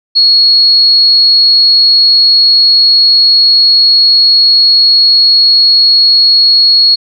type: tone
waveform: sine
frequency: 4329 Hz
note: C#8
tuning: 42 cents flat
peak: -3 dBFS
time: 0.15-6.96 s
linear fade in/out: 20 ms
effects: none